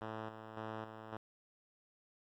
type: tone with tremolo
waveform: 5% pulse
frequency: 110 Hz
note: A2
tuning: in tune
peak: -30 dBFS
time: 0.01-1.17 s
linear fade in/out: 5 ms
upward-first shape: square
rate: 1.8 Hz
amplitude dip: 55%
effects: low-pass 2000 Hz 12 dB/octave + 12-bit